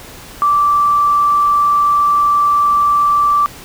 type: tone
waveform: sine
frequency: 1167 Hz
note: D6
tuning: 11 cents flat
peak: -9 dBFS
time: 0.42-3.46 s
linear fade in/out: 0 ms
effects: pink hiss -35 dBFS RMS until 3.64 s